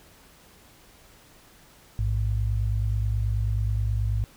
sine tone pair together, 56.88 / 106.2 Hz, A#1 / G#2, -42 / +39 cents, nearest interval major seventh, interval 1081 cents, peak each -25 / -25 dBFS, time 1.99-4.24 s, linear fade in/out 0 ms, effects pink hiss -54 dBFS RMS until 4.36 s

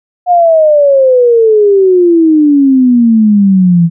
sine exponential sweep, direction down, 724 to 164.81 Hz, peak -3 dBFS, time 0.26-3.9 s, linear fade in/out 50 ms, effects none

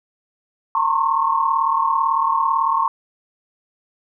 sine tone cluster, 911 / 1063 / 1101 Hz, A#5 / C6 / C#6, -40 / +27 / -12 cents, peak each -20 dBFS, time 0.75-2.88 s, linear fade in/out 2 ms, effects none

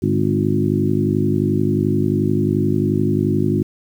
harmonic tone with a mistuned harmonic, 51.4 Hz, G#1, 17 cents flat, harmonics 2 / 3 / 4 / 5 / 6 / 7, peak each -22 / -22 / -22 / -22 / -22 / -22 dBFS, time 0.02-3.63 s, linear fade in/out 10 ms, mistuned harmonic 3, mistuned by -50 cents, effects 8-bit

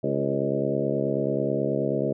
harmonic tone with a mistuned harmonic, 69.3 Hz, C#2, in tune, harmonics 2 / 3 / 4 / 5 / 6 / 7 / 8 / 9, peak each -31 / -31 / -31 / -31 / -31 / -31 / -31 / -31 dBFS, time 0.03-2.13 s, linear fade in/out 10 ms, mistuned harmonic 6, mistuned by -34 cents, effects none

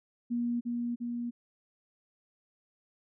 sine tone with echo, 238.7 Hz, A#3, 41 cents sharp, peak -28 dBFS, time 0.3-0.61 s, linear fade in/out 20 ms, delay 350 ms, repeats 2, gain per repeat -2 dB, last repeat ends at 1.31 s, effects none

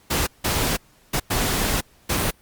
pink noise bursts at uneven times, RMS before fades -22 dBFS, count 5, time 0.1-0.27 / 0.44-0.77 / 1.13-1.2 / 1.3-1.81 / 2.09-2.31 s, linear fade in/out 10 ms, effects pink hiss -56 dBFS RMS until 2.41 s + Opus 48 kbps

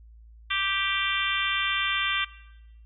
harmonic tone, 392 Hz, G4, in tune, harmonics 3 / 4 / 5 / 6 / 7 / 8 / 9, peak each -32 / -32 / -32 / -32 / -32 / -32 / -32 dBFS, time 0.5-2.25 s, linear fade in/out 10 ms, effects noise-tail reverb RT60 1.0 s tail -18 dB re dry + added 56 Hz sine -47 dBFS peak until 2.85 s

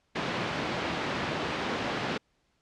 pink band-pass noise, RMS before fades -32 dBFS, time 0.15-2.18 s, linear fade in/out 10 ms, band 160 to 3400 Hz, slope 12 dB/octave, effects pink hiss -72 dBFS RMS until 2.61 s + low-pass 6000 Hz 12 dB/octave

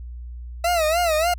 40% pulse tone with vibrato, 659.3 Hz, E5, in tune, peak -17 dBFS, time 0.64-1.34 s, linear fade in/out 5 ms, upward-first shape sine, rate 3.4 Hz, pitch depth 130 cents each way, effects added 60 Hz sine -32 dBFS peak until 1.38 s

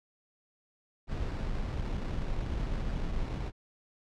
brown noise with sample-and-hold, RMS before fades -33 dBFS, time 1.07-3.52 s, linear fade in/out 50 ms, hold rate 3150 Hz, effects low-pass 5000 Hz 12 dB/octave

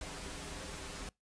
pink noise with comb filter, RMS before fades -44 dBFS, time 0.01-1.09 s, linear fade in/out 2 ms, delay 8.7 ms, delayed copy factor -0.8, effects noise-tail reverb RT60 0.2 s tail -25 dB re dry + resampled to 22050 Hz

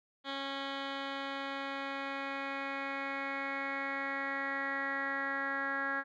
10% pulse tone with low-pass filter sweep, 274.7 Hz, C#4, 16 cents flat, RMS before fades -37 dBFS, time 0.24-6.04 s, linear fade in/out 50 ms, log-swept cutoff 3200 to 1700 Hz, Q 6.2, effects none

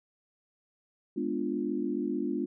sine chord, G# diminished seventh, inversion none, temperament equal, 207.7 / 246.9 / 293.7 / 349.2 Hz, G#3 / B3 / D4 / F4, 0 / 0 / 0 / 0 cents, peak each -36 / -34 / -33 / -34 dBFS, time 1.16-2.46 s, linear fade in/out 10 ms, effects none

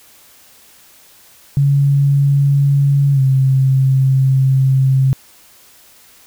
sine tone with pitch glide, 140.5 to 133.23 Hz, C#3 to C3, +24 to +32 cents, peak -9 dBFS, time 1.57-5.13 s, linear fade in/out 0 ms, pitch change -92 cents, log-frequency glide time 3.13-3.21 s, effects white hiss -46 dBFS RMS until 6.26 s

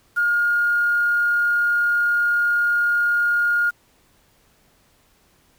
sine tone with quantisation, 1422 Hz, F6, 31 cents sharp, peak -16 dBFS, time 0.16-3.71 s, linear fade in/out 20 ms, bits 7, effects pink hiss -59 dBFS RMS until 5.58 s

